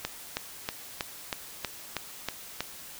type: click train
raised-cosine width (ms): 0.2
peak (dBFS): -12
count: 9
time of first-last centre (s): 0.05-2.606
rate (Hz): 3.13
effects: white hiss -45 dBFS RMS until 2.99 s